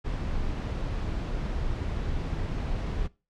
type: noise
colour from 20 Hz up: brown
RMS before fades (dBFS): -30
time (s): 0.04-3.08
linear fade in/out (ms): 20
effects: noise-tail reverb RT60 0.3 s tail -22 dB re dry + low-pass 5000 Hz 12 dB/octave